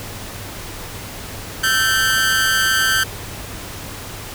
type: tone with amplitude modulation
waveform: sawtooth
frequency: 1554 Hz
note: G6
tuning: 16 cents flat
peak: -7 dBFS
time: 1.63-3.04 s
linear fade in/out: 10 ms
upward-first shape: sine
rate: 228 Hz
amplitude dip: 85%
effects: added 101 Hz sine -37 dBFS peak until 4.34 s + pink hiss -32 dBFS RMS until 4.34 s